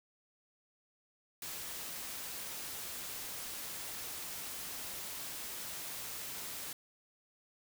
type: noise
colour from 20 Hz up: white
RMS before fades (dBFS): -43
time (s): 1.42-6.73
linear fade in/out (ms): 2
effects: none